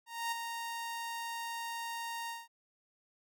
sawtooth tone with ADSR envelope, 928 Hz, A#5, 8 cents flat, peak -28 dBFS, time 0.06-2.48 s, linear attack 260 ms, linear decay 9 ms, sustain -6 dB, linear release 190 ms, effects none

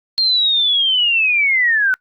sine linear sweep, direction down, 4238 to 1480 Hz, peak -12 dBFS, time 0.18-1.94 s, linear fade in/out 0 ms, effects noise-tail reverb RT60 0.1 s tail -25 dB re dry + Opus 48 kbps

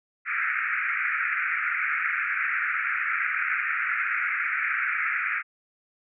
pink band-pass noise, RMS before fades -27 dBFS, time 0.25-5.43 s, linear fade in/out 50 ms, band 1300 to 2400 Hz, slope 96 dB/octave, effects none

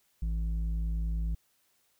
square tone with low-pass filter, 55 Hz, A1, in tune, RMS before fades -31 dBFS, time 0.22-1.35 s, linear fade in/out 5 ms, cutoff 120 Hz, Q 3.4, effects white hiss -71 dBFS RMS until 1.99 s

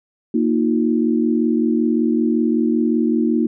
sine chord, Bb suspended fourth, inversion none, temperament equal with one note detuned, 233.1 / 311.1 / 356.4 Hz, Bb3 / Eb4 / F4, 0 / 0 / +35 cents, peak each -17 / -19 / -22 dBFS, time 0.34-3.47 s, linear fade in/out 5 ms, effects none

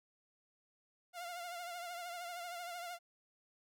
sawtooth tone with vibrato, 700 Hz, F5, 4 cents sharp, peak -39 dBFS, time 1.13-2.99 s, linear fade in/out 50 ms, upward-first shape triangle, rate 13 Hz, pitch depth 64 cents each way, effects none

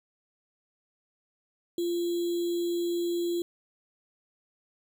sine tone with sample-and-hold, 345.3 Hz, F4, 20 cents flat, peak -26 dBFS, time 1.78-3.42 s, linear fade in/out 2 ms, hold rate 3675 Hz, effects none

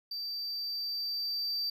triangle tone with level ramp, 4656 Hz, D8, 16 cents flat, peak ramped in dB -34 to -29 dBFS, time 0.11-1.7 s, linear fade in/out 5 ms, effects none

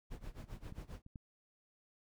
brown noise with tremolo, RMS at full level -45 dBFS, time 0.1-1.02 s, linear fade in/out 20 ms, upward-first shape sine, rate 7.5 Hz, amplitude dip 90%
clicks, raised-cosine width 5 ms, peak -41 / -35 / -35 / -42 / -35 dBFS, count 5, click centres 0.441 / 0.724 / 0.784 / 1.064 / 1.158 s
effects none

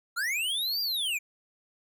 square linear two-way sweep, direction up then down, 1318.5 to 4821 to 2293 Hz, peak -28 dBFS, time 0.16-1.19 s, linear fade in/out 20 ms, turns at 0.81 s, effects none

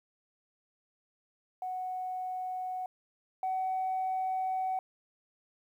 sine tone pair in turn, 740 / 752.5 Hz, F#5 / F#5, 0 / +29 cents, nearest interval unison, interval 29 cents, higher second, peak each -33 / -28 dBFS, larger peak second, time 1.62-2.86 / 3.43-4.79 s, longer second, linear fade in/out 2 ms, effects tanh soft clip ceiling -26 dBFS + 11-bit

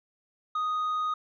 sine tone with tanh clipping, 1244.5 Hz, D#6, in tune, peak -27 dBFS, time 0.55-1.14 s, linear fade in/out 5 ms, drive 3 dB, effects none

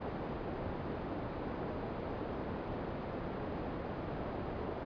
white low-pass noise, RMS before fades -40 dBFS, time 0-4.85 s, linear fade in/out 20 ms, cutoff 590 Hz, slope 12 dB/octave, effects resampled to 11025 Hz

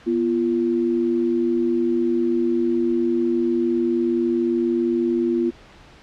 sine tone pair together, 243.9 / 343.7 Hz, B3 / F4, -21 / -28 cents, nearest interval tritone, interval 593 cents, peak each -22 / -19 dBFS, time 0.06-5.51 s, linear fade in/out 20 ms, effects pink hiss -47 dBFS RMS until 6.02 s + low-pass 4000 Hz 12 dB/octave

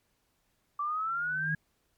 sine exponential sweep, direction up, 1155 to 1661.2 Hz, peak -29 dBFS, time 0.79-1.55 s, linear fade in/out 5 ms
sine tone with exponential growth, 155.9 Hz, D#3, 4 cents sharp, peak -29 dBFS, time 1.04-1.55 s, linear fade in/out 5 ms, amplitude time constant 110 ms
effects pink hiss -74 dBFS RMS until 1.97 s + MP3 96 kbps

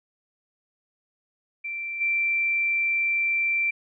sine tone with level steps, 2349 Hz, D7, in tune, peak -29 / -21 dBFS, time 1.64-3.71 s, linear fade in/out 10 ms, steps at 2 s, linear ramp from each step 20 ms, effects none

